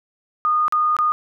sine tone with dropouts, 1227 Hz, D#6, 25 cents flat, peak -15 dBFS, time 0.45-1.12 s, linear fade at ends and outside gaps 0 ms, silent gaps 0.681-0.724 / 0.966-0.988 s, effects none

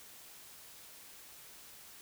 silence, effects white hiss -54 dBFS RMS until 2.01 s

